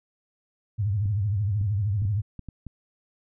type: tone with vibrato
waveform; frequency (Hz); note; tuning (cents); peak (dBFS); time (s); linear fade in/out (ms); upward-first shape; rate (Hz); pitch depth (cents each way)
sine; 101.9; G#2; -32; -22; 0.78-2.22; 20; triangle; 13; 180
type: clicks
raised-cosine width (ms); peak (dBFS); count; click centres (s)
5; -25; 7; 1.057 / 1.613 / 2.02 / 2.052 / 2.393 / 2.487 / 2.667
effects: none